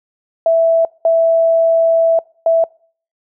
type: tone bursts at uneven times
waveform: sine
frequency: 659.3 Hz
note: E5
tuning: in tune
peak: -8 dBFS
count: 3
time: 0.46-0.85 / 1.05-2.19 / 2.46-2.64 s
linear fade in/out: 2 ms
effects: noise-tail reverb RT60 0.5 s tail -26 dB re dry